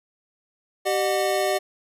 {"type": "tone cluster", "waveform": "square", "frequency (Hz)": [386.9, 606, 733], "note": ["G4", "D#5", "F#5"], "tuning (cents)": [-23, -46, -16], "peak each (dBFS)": [-26, -25, -27], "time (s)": [0.85, 1.59], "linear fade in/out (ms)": 20, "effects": ["resampled to 32000 Hz"]}